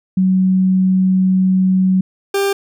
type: tone pair in turn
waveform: sine / 40% pulse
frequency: 187.2 / 396.7 Hz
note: F#3 / G4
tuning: +20 / +21 cents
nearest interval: octave + minor second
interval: 1301 cents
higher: second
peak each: -10 / -13 dBFS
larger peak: first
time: 0.17-2.01 / 2.34-2.53 s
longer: first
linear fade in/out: 5 ms
effects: none